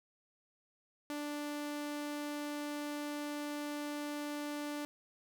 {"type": "tone", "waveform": "sawtooth", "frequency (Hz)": 293.7, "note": "D4", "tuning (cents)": 0, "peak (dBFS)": -34, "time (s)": [1.1, 4.85], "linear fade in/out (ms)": 0, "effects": []}